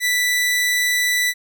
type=tone; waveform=sawtooth; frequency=1975.5 Hz; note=B6; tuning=in tune; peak=-13 dBFS; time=0-1.34 s; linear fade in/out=50 ms; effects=none